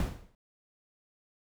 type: noise with exponential decay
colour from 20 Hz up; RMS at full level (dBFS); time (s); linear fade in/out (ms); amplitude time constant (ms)
brown; -27; 0-0.35; 1; 74
effects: none